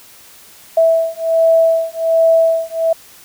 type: beating tone pair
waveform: sine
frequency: 655 / 656.3 Hz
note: E5 / E5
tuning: -11 / -8 cents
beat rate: 1.3 Hz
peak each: -13 dBFS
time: 0.77-2.93 s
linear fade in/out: 5 ms
effects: white hiss -42 dBFS RMS until 3.24 s